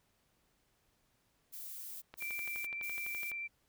violet noise bursts, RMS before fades -46 dBFS, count 3, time 1.52-3.32 s, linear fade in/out 20 ms, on 500 ms, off 150 ms
click train, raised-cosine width 0.3 ms, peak -32 dBFS, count 15, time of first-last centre 2.14-3.316 s, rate 11.9 Hz
sine tone with vibrato, 2349 Hz, D7, in tune, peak -38 dBFS, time 2.2-3.48 s, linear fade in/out 20 ms, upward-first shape sine, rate 14 Hz, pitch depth 8 cents each way
effects pink hiss -75 dBFS RMS until 3.68 s

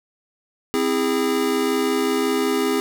square chord, C augmented, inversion none, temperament just, 261.6 / 327 / 408.8 Hz, C4 / E4 / G#4, 0 / -14 / -27 cents, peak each -24 / -26 / -22 dBFS, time 0.74-2.8 s, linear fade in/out 0 ms, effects none

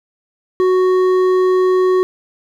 triangle tone with hard clipping, 370 Hz, F#4, in tune, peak -12 dBFS, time 0.6-2.03 s, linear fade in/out 0 ms, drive 11 dB, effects none

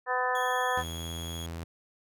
harmonic tone, 251.9 Hz, B3, 34 cents sharp, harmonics 2 / 3 / 4 / 5 / 6 / 7, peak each -33 / -32 / -31 / -35 / -39 / -32 dBFS, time 0.06-0.84 s, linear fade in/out 50 ms
sawtooth tone with vibrato, 3322 Hz, G#7, in tune, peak -37 dBFS, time 0.35-1.46 s, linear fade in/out 2 ms, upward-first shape sine, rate 20 Hz, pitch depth 27 cents each way
sawtooth tone with pitch glide, 82.41 to 83.37 Hz, E2 to E2, 0 to +20 cents, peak -32 dBFS, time 0.77-1.64 s, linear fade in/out 5 ms, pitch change +20 cents, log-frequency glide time 0.89-1.1 s
effects none

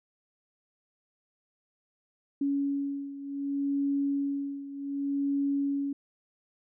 sine beating tone pair, 280 / 280.66 Hz, C#4 / C#4, +18 / +22 cents, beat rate 0.66 Hz, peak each -29 / -33 dBFS, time 2.41-5.93 s, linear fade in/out 5 ms, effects none

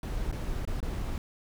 brown noise with dropouts, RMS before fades -32 dBFS, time 0.03-1.18 s, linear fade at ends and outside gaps 1 ms, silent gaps 0.315-0.325 / 0.652-0.675 / 0.804-0.828 s, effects none

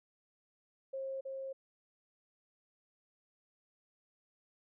sine tone with echo, 536 Hz, C5, 42 cents sharp, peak -37 dBFS, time 0.93-1.21 s, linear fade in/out 10 ms, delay 320 ms, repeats 1, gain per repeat -2 dB, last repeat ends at 1.53 s, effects none

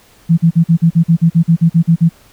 sine tone bursts, 166.2 Hz, E3, 15 cents sharp, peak -5 dBFS, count 14, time 0.29-2.093 s, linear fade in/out 20 ms, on 87 ms, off 45 ms, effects pink hiss -47 dBFS RMS until 2.32 s

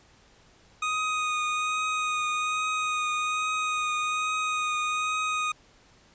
25% pulse tone with vibrato, 1244.5 Hz, D#6, in tune, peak -22 dBFS, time 0.82-5.52 s, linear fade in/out 5 ms, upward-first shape triangle, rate 1.2 Hz, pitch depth 19 cents each way, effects pink hiss -58 dBFS RMS until 6.14 s + resampled to 16000 Hz

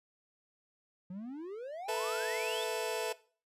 triangle exponential sweep, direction up, 175.2 to 3641 Hz, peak -38 dBFS, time 1.1-2.64 s, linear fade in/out 5 ms
sawtooth chord, A suspended second, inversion none, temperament just, 440 / 495 / 660 Hz, A4 / B4 / E5, 0 / +4 / +2 cents, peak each -32 / -34 / -33 dBFS, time 1.88-3.13 s, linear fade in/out 10 ms
effects noise-tail reverb RT60 0.4 s tail -19 dB re dry + resampled to 32000 Hz

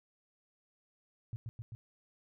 sine tone with echo, 114.7 Hz, A#2, 28 cents flat, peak -36 dBFS, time 1.33-1.36 s, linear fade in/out 0 ms, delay 130 ms, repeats 3, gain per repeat -2 dB, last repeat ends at 1.75 s, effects none

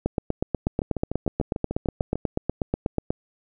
two click trains, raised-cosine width 2 ms, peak -14 / -9 dBFS, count 11 / 26, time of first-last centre 0.67-2.156 / 0.06-3.105 s, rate 6.73 / 8.21 Hz, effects none

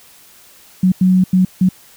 sine tone bursts at uneven times, 185 Hz, F#3, in tune, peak -8 dBFS, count 4, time 0.83-0.92 / 1.01-1.24 / 1.33-1.45 / 1.61-1.69 s, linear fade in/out 5 ms, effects white hiss -45 dBFS RMS until 1.96 s

